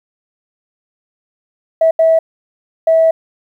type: tone bursts at uneven times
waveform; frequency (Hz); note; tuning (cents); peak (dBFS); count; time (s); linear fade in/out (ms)
sine; 650; E5; -24; -6; 3; 1.81-1.91 / 1.99-2.19 / 2.87-3.11; 5
effects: tanh soft clip ceiling -2 dBFS + 8-bit